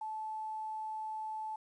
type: tone with quantisation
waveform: sine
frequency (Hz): 870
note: A5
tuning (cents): -20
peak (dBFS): -37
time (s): 0.01-1.56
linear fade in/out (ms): 5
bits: 11
effects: resampled to 24000 Hz